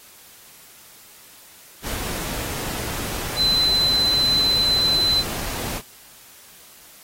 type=tone in noise; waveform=sine; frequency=4042 Hz; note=B7; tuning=39 cents sharp; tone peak=-16 dBFS; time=3.36-5.24 s; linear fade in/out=50 ms; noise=pink; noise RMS=-29 dBFS; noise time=1.82-5.82 s; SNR=+10 dB; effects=white hiss -47 dBFS RMS until 7.03 s + AAC 48 kbps